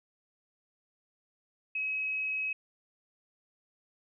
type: tone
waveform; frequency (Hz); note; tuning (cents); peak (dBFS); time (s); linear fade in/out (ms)
sine; 2554; D#7; +45; -30; 1.75-2.53; 5
effects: none